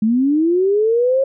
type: linear sweep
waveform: sine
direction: up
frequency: 209.4 to 546 Hz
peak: -12 dBFS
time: 0.02-1.24 s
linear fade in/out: 5 ms
effects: none